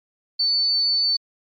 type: tone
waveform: sine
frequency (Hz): 4503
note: C#8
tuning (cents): +26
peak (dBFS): -17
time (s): 0.39-1.17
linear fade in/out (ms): 10
effects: MP3 32 kbps